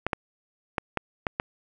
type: clicks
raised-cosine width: 0.5 ms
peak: -10 dBFS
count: 6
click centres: 0.066 / 0.132 / 0.782 / 0.973 / 1.268 / 1.399 s
effects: none